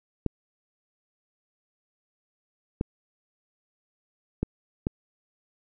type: clicks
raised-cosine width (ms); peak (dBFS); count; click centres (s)
3; -12; 4; 0.263 / 2.811 / 4.43 / 4.869
effects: none